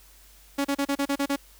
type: tone bursts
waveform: sawtooth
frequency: 280 Hz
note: C#4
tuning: 18 cents sharp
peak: -19 dBFS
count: 8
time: 0.58-1.362 s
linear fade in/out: 10 ms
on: 68 ms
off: 34 ms
effects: added 48 Hz sine -54 dBFS peak until 1.59 s + white hiss -55 dBFS RMS until 1.59 s